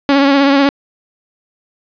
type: tone with vibrato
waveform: sawtooth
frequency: 278.2 Hz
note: C#4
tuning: 6 cents sharp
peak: -4 dBFS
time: 0.09-0.69 s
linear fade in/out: 0 ms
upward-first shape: triangle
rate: 16 Hz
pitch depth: 45 cents each way
effects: resampled to 11025 Hz + 7-bit